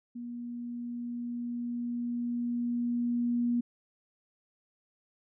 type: tone with level ramp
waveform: sine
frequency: 239.7 Hz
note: A#3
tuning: 48 cents sharp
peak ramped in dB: -37 to -25 dBFS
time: 0.15-3.61 s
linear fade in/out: 10 ms
effects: none